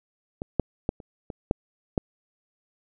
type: clicks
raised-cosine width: 2 ms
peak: -18 / -7 / -10 / -29 / -21 / -7 / -9 dBFS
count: 7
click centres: 0.419 / 0.597 / 0.891 / 1.002 / 1.302 / 1.511 / 1.978 s
effects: none